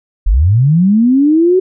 sine linear sweep, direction up, 37 to 379.9 Hz, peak -6 dBFS, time 0.26-1.6 s, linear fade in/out 10 ms, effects none

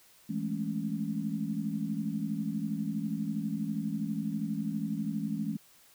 sine chord, A major seventh, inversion second, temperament equal, 164.81 / 207.7 / 220 / 277.2 Hz, E3 / G#3 / A3 / C#4, 0 / 0 / 0 / 0 cents, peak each -37 / -34 / -36 / -38 dBFS, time 0.29-5.57 s, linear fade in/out 10 ms, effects white hiss -60 dBFS RMS until 5.94 s

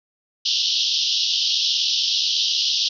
pink band-pass noise, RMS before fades -21 dBFS, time 0.45-2.89 s, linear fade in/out 10 ms, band 2900 to 5700 Hz, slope 96 dB/octave, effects none

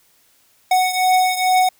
square beating tone pair, 740 / 742.3 Hz, F#5 / F#5, 0 / +5 cents, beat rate 2.3 Hz, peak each -16 / -20 dBFS, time 0.71-1.69 s, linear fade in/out 5 ms, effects white hiss -57 dBFS RMS until 1.79 s

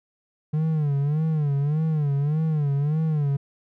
triangle tone with vibrato, 149.5 Hz, D3, 31 cents sharp, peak -18 dBFS, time 0.53-3.37 s, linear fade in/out 10 ms, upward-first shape sine, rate 1.7 Hz, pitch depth 120 cents each way, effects none

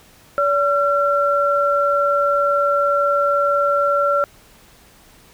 sine tone pair together, 572.2 / 1361 Hz, D5 / F6, -45 / -45 cents, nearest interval octave + minor third, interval 1500 cents, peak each -17 dBFS, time 0.38-4.24 s, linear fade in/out 0 ms, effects pink hiss -49 dBFS RMS until 5.33 s

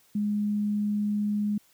sine tone, 207.7 Hz, G#3, in tune, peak -24 dBFS, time 0.15-1.58 s, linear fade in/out 5 ms, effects white hiss -62 dBFS RMS until 1.73 s

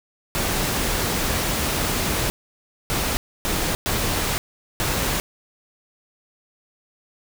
pink noise bursts at uneven times, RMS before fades -23 dBFS, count 5, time 0.35-2.3 / 2.9-3.17 / 3.45-3.75 / 3.86-4.38 / 4.8-5.2 s, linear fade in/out 0 ms, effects none

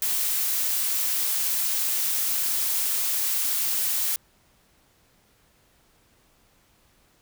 blue noise, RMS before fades -25 dBFS, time 0.02-4.16 s, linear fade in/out 2 ms, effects pink hiss -62 dBFS RMS until 7.21 s

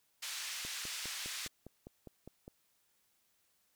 white band-pass noise, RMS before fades -42 dBFS, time 0.22-1.48 s, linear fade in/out 10 ms, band 1600 to 6400 Hz, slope 12 dB/octave
click train, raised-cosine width 2 ms, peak -35 dBFS, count 10, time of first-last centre 0.65-2.479 s, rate 4.92 Hz
effects white hiss -75 dBFS RMS until 3.75 s

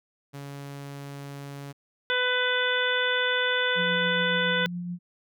sawtooth tone, 140.8 Hz, C#3, 27 cents sharp, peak -33 dBFS, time 0.33-1.73 s, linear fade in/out 20 ms
harmonic tone, 499.2 Hz, B4, 19 cents sharp, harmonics 1 / 2 / 3 / 4 / 5 / 6 / 7, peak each -29 / -34 / -26 / -32 / -37 / -34 / -30 dBFS, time 2.1-4.66 s, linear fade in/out 0 ms
sine tone with tremolo, 176 Hz, F3, 14 cents sharp, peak -29 dBFS, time 3.75-4.99 s, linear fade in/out 50 ms, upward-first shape triangle, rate 7.1 Hz, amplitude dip 30%
effects none

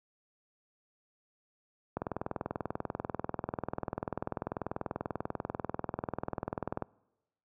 click train, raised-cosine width 1 ms, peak -19 dBFS, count 100, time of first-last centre 1.97-6.823 s, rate 20.4 Hz, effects noise-tail reverb RT60 1.0 s tail -25 dB re dry + high-pass 80 Hz 12 dB/octave

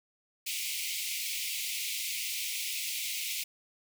pink high-pass noise, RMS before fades -35 dBFS, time 0.46-3.44 s, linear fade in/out 10 ms, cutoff 2100 Hz, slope 96 dB/octave, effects none

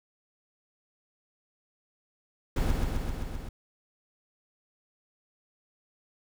brown noise with echo, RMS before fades -26 dBFS, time 2.56-2.71 s, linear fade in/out 5 ms, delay 130 ms, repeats 6, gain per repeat -2 dB, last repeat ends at 3.49 s, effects none

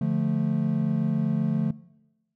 triangle chord, D minor, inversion none, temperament equal, 146.83 / 174.61 / 220 Hz, D3 / F3 / A3, 0 / 0 / 0 cents, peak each -25 dBFS, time 0.01-1.71 s, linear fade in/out 5 ms, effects noise-tail reverb RT60 1.0 s tail -21 dB re dry

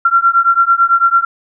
sine beating tone pair, 1365 / 1374 Hz, F6 / F6, -40 / -29 cents, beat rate 9 Hz, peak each -11 dBFS, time 0.05-1.25 s, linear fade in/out 5 ms, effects none

